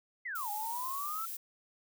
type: exponential two-way sweep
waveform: sine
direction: down then up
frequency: 2112 to 810 to 1351 Hz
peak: -36 dBFS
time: 0.25-1.26 s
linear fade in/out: 10 ms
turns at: 0.5 s
type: noise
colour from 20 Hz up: violet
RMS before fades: -41 dBFS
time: 0.35-1.37 s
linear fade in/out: 5 ms
effects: none